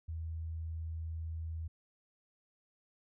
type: tone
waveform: sine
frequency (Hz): 81.1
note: E2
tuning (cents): -28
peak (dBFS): -37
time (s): 0.08-1.68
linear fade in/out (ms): 10
effects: none